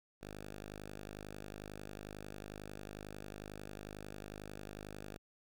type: tone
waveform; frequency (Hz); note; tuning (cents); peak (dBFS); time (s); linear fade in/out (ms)
5% pulse; 51.1; G#1; -27; -35; 0.21-5.18; 10
effects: none